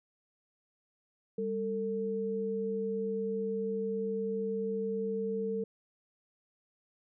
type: tone pair together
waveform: sine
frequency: 198.23 / 448.5 Hz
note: G3 / A4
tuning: +20 / +33 cents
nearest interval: octave + major second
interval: 1413 cents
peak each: -36 / -32 dBFS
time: 1.38-5.64 s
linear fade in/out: 5 ms
effects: none